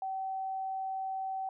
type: tone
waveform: sine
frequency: 766 Hz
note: G5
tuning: 40 cents flat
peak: -33 dBFS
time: 0.02-1.49 s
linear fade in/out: 2 ms
effects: none